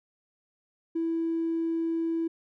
triangle tone with tanh clipping, 329.6 Hz, E4, in tune, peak -25 dBFS, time 0.95-2.28 s, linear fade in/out 10 ms, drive 1 dB, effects none

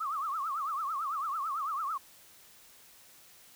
sine tone with vibrato, 1199 Hz, D6, 36 cents sharp, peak -31 dBFS, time 0-1.98 s, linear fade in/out 10 ms, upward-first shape triangle, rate 9 Hz, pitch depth 220 cents each way, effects white hiss -57 dBFS RMS until 3.55 s

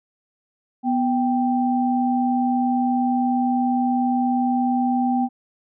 sine tone pair together, 246.9 / 783.9 Hz, B3 / G5, 0 / 0 cents, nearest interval octave + minor sixth, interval 2000 cents, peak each -19 / -22 dBFS, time 0.83-5.29 s, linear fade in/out 50 ms, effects none

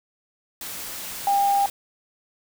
sine tone in noise, 800 Hz, G5, 35 cents sharp, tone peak -17 dBFS, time 1.27-1.66 s, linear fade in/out 2 ms, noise white, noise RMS -34 dBFS, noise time 0.61-1.7 s, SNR +14 dB, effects none

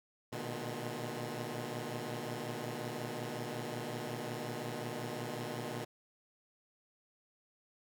10% pulse tone cluster, 117.3 / 122.8 / 152.1 / 211.1 Hz, A#2 / B2 / D#3 / G#3, +11 / -9 / -39 / +29 cents, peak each -36 / -34 / -36 / -39 dBFS, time 0.32-5.85 s, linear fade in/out 10 ms, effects none

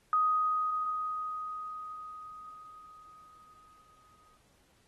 sine tone with exponential decay, 1250 Hz, D#6, 8 cents sharp, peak -23 dBFS, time 0.13-4.37 s, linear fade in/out 1 ms, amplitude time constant 920 ms, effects pink hiss -68 dBFS RMS until 4.87 s + AAC 32 kbps

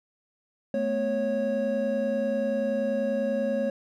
triangle tone cluster, 217.6 / 247.9 / 551 Hz, A3 / B3 / C#5, -19 / +7 / -11 cents, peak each -28 / -31 / -24 dBFS, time 0.74-3.7 s, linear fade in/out 2 ms, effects none

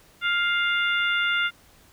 harmonic tone, 701 Hz, F5, 6 cents sharp, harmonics 2 / 3 / 4 / 5, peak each -23 / -27 / -29 / -31 dBFS, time 0.21-1.51 s, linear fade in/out 50 ms, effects pink hiss -55 dBFS RMS until 1.92 s

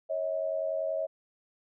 sine tone pair together, 549.4 / 640 Hz, C#5 / D#5, -16 / +49 cents, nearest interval minor third, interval 265 cents, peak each -33 / -30 dBFS, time 0.09-1.07 s, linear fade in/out 20 ms, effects none

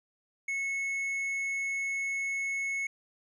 sine tone with tanh clipping, 2194 Hz, C#7, 18 cents flat, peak -31 dBFS, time 0.48-2.87 s, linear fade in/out 5 ms, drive 6 dB, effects none

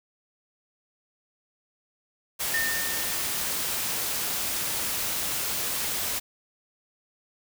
white noise, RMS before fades -29 dBFS, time 2.39-6.2 s, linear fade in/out 20 ms
sine tone with exponential decay, 1816 Hz, A#6, 46 cents flat, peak -23 dBFS, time 2.54-3.79 s, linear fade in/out 2 ms, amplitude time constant 270 ms
effects none

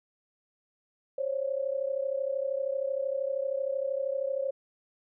sine tone pair together, 533 / 565.9 Hz, C5 / C#5, +32 / +36 cents, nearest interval minor second, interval 104 cents, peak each -30 / -32 dBFS, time 1.18-4.51 s, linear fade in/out 5 ms, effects none

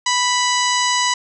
harmonic tone with a mistuned harmonic, 987.8 Hz, B5, in tune, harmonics 1 / 2 / 3 / 4 / 5 / 6 / 7 / 8, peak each -19 / -22 / -24 / -25 / -26 / -27 / -27 / -28 dBFS, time 0.06-1.14 s, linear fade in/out 5 ms, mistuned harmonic 7, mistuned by -59 cents, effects none

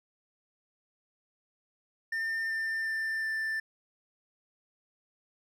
triangle tone with pitch steps, 1804 / 1793.6 / 1783.3 / 1773 Hz, A6 / A6 / A6 / A6, +43 / +33 / +23 / +13 cents, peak -28 dBFS, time 2.12-3.6 s, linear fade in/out 5 ms, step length 370 ms, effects none

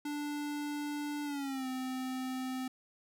square tone with pitch glide, 293.3 to 258.3 Hz, D4 to C4, -2 to -22 cents, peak -36 dBFS, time 0.05-2.68 s, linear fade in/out 5 ms, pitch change -220 cents, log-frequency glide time 1.24-1.67 s, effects none

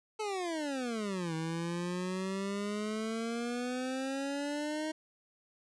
25% pulse exponential two-way sweep, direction down then up, 440 to 159.7 to 314.2 Hz, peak -30 dBFS, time 0.19-4.92 s, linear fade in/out 10 ms, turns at 1.34 s, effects resampled to 22050 Hz + 11-bit

